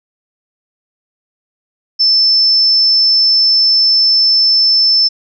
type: tone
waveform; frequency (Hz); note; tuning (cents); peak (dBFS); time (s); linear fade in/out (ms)
sine; 5290; E8; +5; -7; 1.99-5.09; 20
effects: none